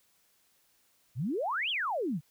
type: exponential two-way sweep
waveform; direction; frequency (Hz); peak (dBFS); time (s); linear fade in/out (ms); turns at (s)
sine; up then down; 103.83 to 3412 to 131.5; -29; 1.15-2.21; 50; 1.7
effects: white hiss -69 dBFS RMS until 2.3 s